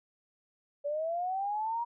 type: linear sweep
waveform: sine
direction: up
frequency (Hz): 567 to 955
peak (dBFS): -30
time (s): 0.84-1.85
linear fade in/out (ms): 20
effects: none